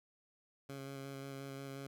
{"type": "tone with vibrato", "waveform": "15% pulse", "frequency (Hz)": 137.2, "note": "C#3", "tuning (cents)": -17, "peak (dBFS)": -38, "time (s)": [0.69, 1.87], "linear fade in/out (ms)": 5, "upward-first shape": "square", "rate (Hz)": 5.6, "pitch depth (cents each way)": 12, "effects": []}